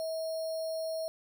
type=tone with sample-and-hold; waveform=sine; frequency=644 Hz; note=E5; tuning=41 cents flat; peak=-32 dBFS; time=0-1.08 s; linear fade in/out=0 ms; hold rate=4900 Hz; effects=none